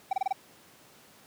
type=tone bursts; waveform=triangle; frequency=770 Hz; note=G5; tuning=31 cents flat; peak=-22 dBFS; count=5; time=0.11-0.327 s; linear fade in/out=5 ms; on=21 ms; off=28 ms; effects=pink hiss -56 dBFS RMS until 1.26 s + high-pass 150 Hz 12 dB/octave